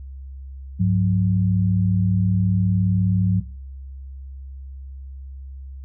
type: tone pair together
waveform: sine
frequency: 101.6 / 181.03 Hz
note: G#2 / F#3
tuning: -38 / -38 cents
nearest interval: minor seventh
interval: 1000 cents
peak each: -18 dBFS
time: 0.79-3.41 s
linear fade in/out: 20 ms
effects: noise-tail reverb RT60 0.4 s tail -19 dB re dry + added 67 Hz sine -33 dBFS peak until 5.84 s